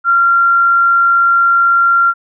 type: tone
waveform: sine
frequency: 1379 Hz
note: F6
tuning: 22 cents flat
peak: -7 dBFS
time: 0.04-2.14 s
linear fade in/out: 50 ms
effects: none